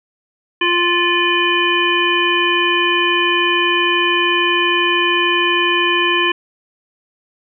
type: harmonic tone with a mistuned harmonic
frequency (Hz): 349.4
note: F4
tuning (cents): +1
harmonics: 1 / 3 / 5 / 7 / 9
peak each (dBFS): -19 / -19 / -19 / -19 / -19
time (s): 0.61-6.32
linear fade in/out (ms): 5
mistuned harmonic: 9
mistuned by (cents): -72
effects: none

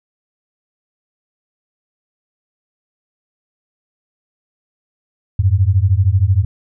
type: beating tone pair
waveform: sine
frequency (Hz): 89.5 / 102.5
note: F2 / G#2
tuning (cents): +43 / -22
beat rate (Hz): 13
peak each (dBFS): -13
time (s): 5.39-6.45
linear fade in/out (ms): 5
effects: none

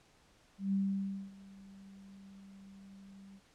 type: tone with ADSR envelope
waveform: sine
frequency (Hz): 195.5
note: G3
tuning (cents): -4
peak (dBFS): -28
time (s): 0.58-3.41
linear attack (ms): 150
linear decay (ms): 580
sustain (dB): -23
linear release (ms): 52
effects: pink hiss -66 dBFS RMS until 3.54 s + low-pass 8000 Hz 12 dB/octave

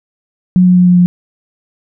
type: tone with pitch steps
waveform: sine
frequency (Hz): 182 / 180.85 / 179.7 / 178.56 / 177.43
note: F#3 / F#3 / F3 / F3 / F3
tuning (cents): -28 / -39 / +50 / +39 / +28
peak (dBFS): -4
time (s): 0.56-1.06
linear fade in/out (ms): 0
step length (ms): 100
effects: none

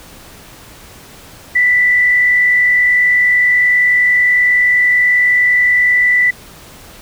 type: tone with frequency modulation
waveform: sine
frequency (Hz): 1978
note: B6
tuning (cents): +2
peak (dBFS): -8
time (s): 1.55-6.31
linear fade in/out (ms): 10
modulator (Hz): 49.3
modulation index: 0.49
effects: pink hiss -38 dBFS RMS until 7.01 s

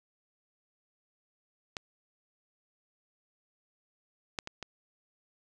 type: clicks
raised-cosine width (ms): 0.2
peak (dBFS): -18 / -15 / -22 / -22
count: 4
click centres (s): 1.768 / 4.388 / 4.474 / 4.627
effects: resampled to 22050 Hz + 7-bit

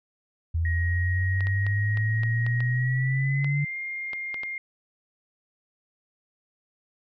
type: exponential sweep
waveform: sine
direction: up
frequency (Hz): 81.4 to 146.2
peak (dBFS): -22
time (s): 0.54-3.65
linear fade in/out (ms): 10
type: tone with pitch glide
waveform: sine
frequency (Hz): 1887 to 2118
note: A#6 to C7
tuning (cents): +21 to +21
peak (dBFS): -30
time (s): 0.65-4.58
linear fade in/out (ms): 2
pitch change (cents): +200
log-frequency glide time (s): 2.73-3.76
type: clicks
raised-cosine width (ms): 0.3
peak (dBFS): -22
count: 11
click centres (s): 1.407 / 1.47 / 1.666 / 1.973 / 2.234 / 2.465 / 2.605 / 3.445 / 4.133 / 4.343 / 4.434
effects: none

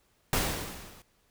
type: noise with level ramp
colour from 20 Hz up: pink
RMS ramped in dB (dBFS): -25 to -54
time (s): 0.33-1.02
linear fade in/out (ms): 2
effects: pink hiss -69 dBFS RMS until 1.3 s

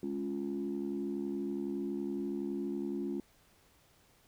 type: chord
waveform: sine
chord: Db major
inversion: second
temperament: equal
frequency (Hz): 207.7 / 277.2 / 349.2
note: Ab3 / Db4 / F4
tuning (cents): 0 / 0 / 0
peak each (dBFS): -38 / -37 / -37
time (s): 0.03-3.2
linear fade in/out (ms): 2
effects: tanh soft clip ceiling -27 dBFS + pink hiss -66 dBFS RMS until 4.27 s

